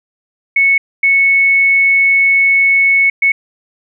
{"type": "tone bursts at uneven times", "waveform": "sine", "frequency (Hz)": 2207, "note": "C#7", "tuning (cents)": -8, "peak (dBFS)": -7, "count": 3, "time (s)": [[0.56, 0.78], [1.03, 3.1], [3.22, 3.32]], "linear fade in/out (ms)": 5, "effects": []}